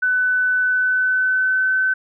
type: tone with pitch glide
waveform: sine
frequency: 1500 to 1523.6 Hz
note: F#6 to G6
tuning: +23 to -50 cents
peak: -15 dBFS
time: 0.02-1.94 s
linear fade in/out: 10 ms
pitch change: +27 cents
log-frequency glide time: 0.57-1.75 s
effects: none